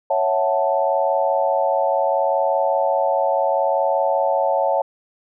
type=chord; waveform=sine; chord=F# minor seventh; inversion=second; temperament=equal; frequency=554.4 / 659.3 / 740 / 880 Hz; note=C#5 / E5 / F#5 / A5; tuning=0 / 0 / 0 / 0 cents; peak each=-20 / -22 / -23 / -22 dBFS; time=0.1-4.82 s; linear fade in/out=5 ms; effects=none